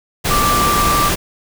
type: tone in noise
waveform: sine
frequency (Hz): 1174.7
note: D6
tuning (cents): 0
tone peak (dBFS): -14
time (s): 0.3-1.1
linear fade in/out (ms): 20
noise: pink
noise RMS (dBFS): -17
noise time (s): 0.24-1.16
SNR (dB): 0
effects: none